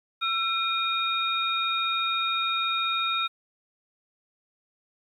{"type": "tone cluster", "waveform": "sine", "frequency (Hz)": [1343, 2433, 3724], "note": ["E6", "D#7", "A#7"], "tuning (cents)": [32, -39, -2], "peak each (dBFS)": [-27, -31, -28], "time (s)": [0.21, 3.28], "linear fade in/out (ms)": 20, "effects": ["10-bit"]}